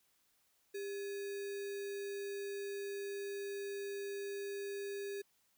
sine tone with sample-and-hold, 399.7 Hz, G4, 34 cents sharp, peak -39 dBFS, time 0.74-5.22 s, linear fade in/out 10 ms, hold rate 2100 Hz, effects white hiss -75 dBFS RMS until 5.57 s

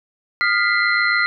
sine tone cluster, 1225 / 1403 / 1982 / 2089 / 4132 Hz, D#6 / F6 / B6 / C7 / C8, -27 / +8 / +6 / -3 / -22 cents, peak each -26 / -19 / -19 / -23 / -26 dBFS, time 0.41-1.26 s, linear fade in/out 0 ms, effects none

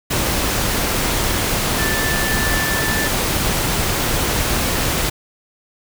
sine tone in noise, 1760 Hz, A6, in tune, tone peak -22 dBFS, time 1.78-3.08 s, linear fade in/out 10 ms, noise pink, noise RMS -19 dBFS, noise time 0.1-5.1 s, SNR -6 dB, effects none

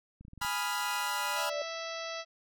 clicks, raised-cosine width 5 ms, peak -37 dBFS, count 7, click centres 0.21 / 0.251 / 0.282 / 0.334 / 0.377 / 0.416 / 0.448 s
sawtooth chord, F half-diminished seventh, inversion first, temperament equal, 830.6 / 987.8 / 1244.5 / 1396.9 Hz, Ab5 / Cb6 / Eb6 / F6, 0 / 0 / 0 / 0 cents, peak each -34 / -31 / -37 / -32 dBFS, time 0.41-1.5 s, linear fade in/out 10 ms
sine tone with exponential growth, 587.3 Hz, D5, in tune, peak -31 dBFS, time 0.6-1.62 s, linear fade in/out 2 ms, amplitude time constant 220 ms
harmonic tone, 659.3 Hz, E5, in tune, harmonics 1 / 2 / 3 / 4 / 5 / 6 / 7 / 8 / 9, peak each -40 / -43 / -45 / -46 / -47 / -48 / -48 / -49 / -50 dBFS, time 1.34-2.25 s, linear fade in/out 50 ms
effects none

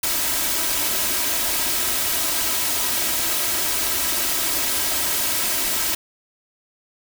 white noise with comb filter, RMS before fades -22 dBFS, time 0.03-5.95 s, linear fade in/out 5 ms, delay 3.1 ms, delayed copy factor +0.55, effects none

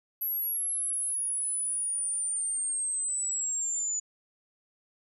sine linear sweep, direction down, 11690 to 6920 Hz, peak -28 dBFS, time 0.21-4 s, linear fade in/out 10 ms, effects none

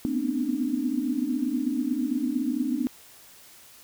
sine tone cluster, 223 / 243.3 / 251.9 / 267.9 / 301.2 Hz, A3 / B3 / B3 / C4 / D4, +23 / -26 / +34 / +41 / +44 cents, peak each -36 / -31 / -30 / -30 / -29 dBFS, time 0.05-2.87 s, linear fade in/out 0 ms, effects white hiss -51 dBFS RMS until 3.83 s

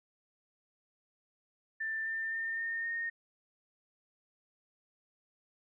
sine tone with pitch steps, 1778 / 1794.5 / 1811.2 / 1828 / 1845 Hz, A6 / A6 / A6 / A#6 / A#6, +18 / +34 / +50 / -34 / -18 cents, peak -33 dBFS, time 1.8-3.1 s, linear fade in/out 10 ms, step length 260 ms, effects none

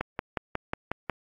click train, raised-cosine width 0.5 ms, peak -13 dBFS, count 7, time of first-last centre 0.01-1.097 s, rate 5.52 Hz, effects AAC 64 kbps

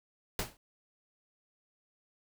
pink noise with exponential decay, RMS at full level -30 dBFS, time 0.39-0.57 s, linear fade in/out 2 ms, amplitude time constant 39 ms, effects none

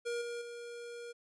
square tone with level steps, 474.4 Hz, A#4, 30 cents sharp, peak -35 / -39 / -44 dBFS, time 0.05-1.13 s, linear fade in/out 20 ms, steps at 0.21 / 0.41 s, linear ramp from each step 10 ms, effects resampled to 24000 Hz

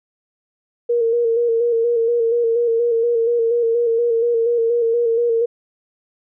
sine tone with vibrato, 466.2 Hz, A#4, in tune, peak -14 dBFS, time 0.89-5.46 s, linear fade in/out 10 ms, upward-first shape square, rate 4.2 Hz, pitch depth 34 cents each way, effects none

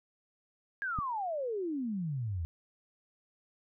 sine exponential sweep, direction down, 1661.2 to 78.5 Hz, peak -32 dBFS, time 0.82-2.45 s, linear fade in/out 0 ms
click, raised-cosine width 5 ms, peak -24 dBFS, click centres 0.988 s
effects none

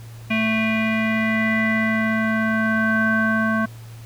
square tone with low-pass filter sweep, 220.8 Hz, A3, 6 cents sharp, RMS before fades -20 dBFS, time 0.3-3.66 s, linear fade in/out 10 ms, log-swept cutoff 2500 to 1400 Hz, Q 7.9, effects added 114 Hz sine -36 dBFS peak until 4.05 s + pink hiss -48 dBFS RMS until 4.05 s

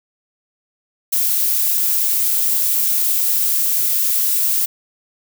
violet noise, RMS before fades -17 dBFS, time 1.12-4.66 s, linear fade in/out 10 ms, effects none

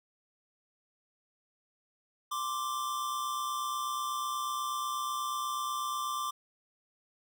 square tone pair together, 1046.5 / 1174.7 Hz, C6 / D6, 0 / 0 cents, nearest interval major second, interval 200 cents, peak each -39 / -34 dBFS, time 2.31-6.31 s, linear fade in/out 10 ms, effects none

